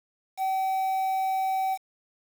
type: tone with quantisation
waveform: triangle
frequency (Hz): 764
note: G5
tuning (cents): -45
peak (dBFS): -22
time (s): 0.37-1.78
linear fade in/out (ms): 50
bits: 7
effects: none